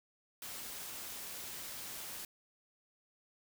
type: noise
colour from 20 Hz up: white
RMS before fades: -45 dBFS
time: 0.42-2.25 s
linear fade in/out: 2 ms
effects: none